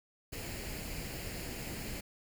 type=noise with comb filter; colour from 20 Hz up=pink; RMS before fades=-41 dBFS; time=0.32-2.01 s; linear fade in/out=10 ms; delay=0.42 ms; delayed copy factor=+0.55; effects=none